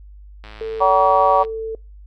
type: click train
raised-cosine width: 0.3 ms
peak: -23 dBFS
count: 109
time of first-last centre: 0.44-1.449 s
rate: 107 Hz
type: tone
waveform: sine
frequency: 444.7 Hz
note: A4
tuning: 18 cents sharp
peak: -23 dBFS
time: 0.61-1.75 s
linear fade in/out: 2 ms
type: harmonic tone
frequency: 189.7 Hz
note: F#3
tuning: 43 cents sharp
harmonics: 3 / 4 / 5 / 6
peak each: -17 / -17 / -17 / -17 dBFS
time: 0.8-1.44 s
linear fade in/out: 20 ms
effects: noise-tail reverb RT60 0.3 s tail -25 dB re dry + added 50 Hz sine -38 dBFS peak until 2.06 s